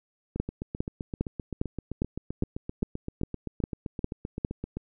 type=two click trains; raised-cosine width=3 ms; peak=-13 / -20 dBFS; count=11 / 35; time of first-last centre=0.4-4.449 / 0.36-4.77 s; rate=2.47 / 7.71 Hz; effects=none